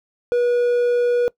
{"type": "tone", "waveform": "triangle", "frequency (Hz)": 484.3, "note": "B4", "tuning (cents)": -34, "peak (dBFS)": -13, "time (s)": [0.32, 1.28], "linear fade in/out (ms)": 0, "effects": ["noise-tail reverb RT60 0.1 s tail -21 dB re dry"]}